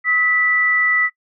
sine tone pair together, 1277 / 1970.1 Hz, D#6 / B6, +45 / -5 cents, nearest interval minor sixth, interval 750 cents, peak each -23 / -14 dBFS, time 0.04-1.1 s, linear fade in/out 50 ms, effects noise-tail reverb RT60 0.1 s tail -23 dB re dry

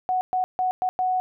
sine tone bursts at uneven times, 740 Hz, F#5, in tune, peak -20 dBFS, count 5, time 0.09-0.21 / 0.33-0.44 / 0.59-0.71 / 0.82-0.89 / 0.99-1.2 s, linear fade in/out 0 ms, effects none

